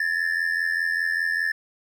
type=ring-modulated tone; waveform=triangle; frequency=1760 Hz; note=A6; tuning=in tune; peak=-17 dBFS; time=0-1.52 s; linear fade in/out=2 ms; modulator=42.5 Hz; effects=none